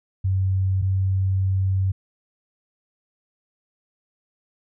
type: tone pair in turn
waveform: sine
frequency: 95 / 95.36 Hz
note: F#2 / G2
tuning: +46 / -47 cents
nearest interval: unison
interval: 7 cents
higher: second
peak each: -18 dBFS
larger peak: neither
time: 0.24-0.82 / 0.82-1.92 s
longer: second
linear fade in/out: 10 ms
effects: none